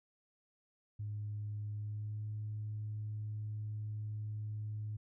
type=tone with pitch glide; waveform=sine; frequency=104.7 to 106.53 Hz; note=G#2 to G#2; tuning=+15 to +45 cents; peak=-37 dBFS; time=0.99-4.97 s; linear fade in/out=10 ms; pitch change=+30 cents; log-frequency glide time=1.73-2.26 s; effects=tanh soft clip ceiling -33 dBFS